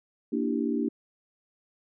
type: chord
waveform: sine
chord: E half-diminished seventh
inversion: second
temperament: equal with one note detuned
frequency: 233.1 / 292.1 / 329.6 / 392 Hz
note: Bb3 / D4 / E4 / G4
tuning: 0 / -9 / 0 / 0 cents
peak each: -29 / -29 / -33 / -33 dBFS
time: 0.32-0.89 s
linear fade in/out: 10 ms
effects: none